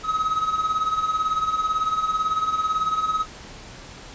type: tone with tremolo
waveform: triangle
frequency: 1274 Hz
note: D#6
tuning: 41 cents sharp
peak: -16 dBFS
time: 0.03-3.26 s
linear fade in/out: 50 ms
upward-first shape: sine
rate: 18 Hz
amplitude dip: 65%
effects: pink hiss -41 dBFS RMS until 4.14 s + resampled to 16000 Hz